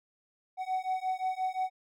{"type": "beating tone pair", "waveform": "triangle", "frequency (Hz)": [746, 751.7], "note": ["F#5", "F#5"], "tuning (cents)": [14, 27], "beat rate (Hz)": 5.7, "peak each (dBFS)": [-31, -31], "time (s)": [0.57, 1.7], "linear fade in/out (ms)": 50, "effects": []}